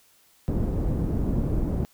pink low-pass noise, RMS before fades -25 dBFS, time 0.48-1.85 s, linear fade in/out 0 ms, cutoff 310 Hz, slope 12 dB/octave, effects white hiss -60 dBFS RMS until 1.93 s

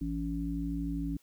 harmonic tone, 56.3 Hz, A1, 40 cents sharp, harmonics 1 / 3 / 5, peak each -36 / -37 / -34 dBFS, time 0.01-1.17 s, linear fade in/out 5 ms, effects white hiss -67 dBFS RMS until 1.22 s

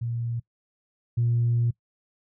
sine tone pair in turn, 117.6 / 118.35 Hz, A#2 / A#2, +16 / +27 cents, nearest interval unison, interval 11 cents, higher second, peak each -26 / -19 dBFS, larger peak second, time 0.01-0.4 / 1.17-1.71 s, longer second, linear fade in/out 10 ms, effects noise-tail reverb RT60 0.1 s tail -22 dB re dry + tanh soft clip ceiling -16 dBFS

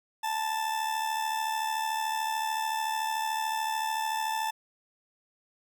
40% pulse tone with amplitude modulation, 881 Hz, A5, 2 cents sharp, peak -25 dBFS, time 0.23-4.51 s, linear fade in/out 10 ms, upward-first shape sine, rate 73.6 Hz, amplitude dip 55%, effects none

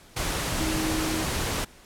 sine tone in noise, 316.7 Hz, D#4, 31 cents sharp, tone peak -28 dBFS, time 0.6-1.24 s, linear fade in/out 10 ms, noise pink, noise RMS -28 dBFS, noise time 0.16-1.65 s, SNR -3 dB, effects pink hiss -52 dBFS RMS until 1.85 s + low-pass 12000 Hz 12 dB/octave

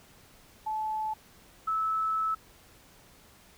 sine tone pair in turn, 867 / 1305.1 Hz, A5 / E6, -26 / -18 cents, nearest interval perfect fifth, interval 708 cents, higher second, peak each -29 / -26 dBFS, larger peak second, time 0.66-1.14 / 1.67-2.35 s, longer second, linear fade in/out 10 ms, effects pink hiss -57 dBFS RMS until 3.57 s

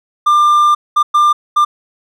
triangle tone bursts at uneven times, 1194 Hz, D6, 28 cents sharp, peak -5 dBFS, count 4, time 0.26-0.75 / 0.96-1.03 / 1.14-1.33 / 1.56-1.65 s, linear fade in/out 10 ms, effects none

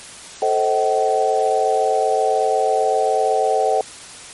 sine chord, A diminished seventh, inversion none, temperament just, 440 / 528 / 633.6 / 760.3 Hz, A4 / C5 / Eb5 / Gb5, 0 / +16 / +31 / +47 cents, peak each -20 / -22 / -22 / -18 dBFS, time 0.42-3.81 s, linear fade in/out 2 ms, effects white hiss -37 dBFS RMS until 4.33 s + MP3 48 kbps

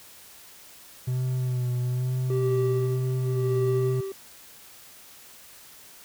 triangle tone with vibrato, 125.8 Hz, B2, 32 cents sharp, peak -22 dBFS, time 1.07-4.01 s, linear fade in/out 10 ms, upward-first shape sine, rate 1.1 Hz, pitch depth 32 cents each way
triangle tone with tremolo, 388.2 Hz, G4, 17 cents flat, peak -21 dBFS, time 2.3-4.12 s, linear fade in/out 2 ms, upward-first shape sine, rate 0.9 Hz, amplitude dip 75%
effects white hiss -49 dBFS RMS until 6.04 s

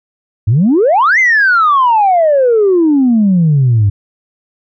sine exponential two-way sweep, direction up then down, 97 to 2119 to 97 Hz, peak -5 dBFS, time 0.47-3.9 s, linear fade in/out 10 ms, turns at 1.19 s, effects tanh soft clip ceiling -3 dBFS

